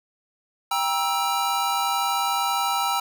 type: chord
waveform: square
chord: E diminished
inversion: first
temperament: just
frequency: 791.1 / 949.3 / 1318.5 Hz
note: G5 / Bb5 / E6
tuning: +16 / +31 / 0 cents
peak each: -27 dBFS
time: 0.71-3 s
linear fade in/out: 5 ms
effects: none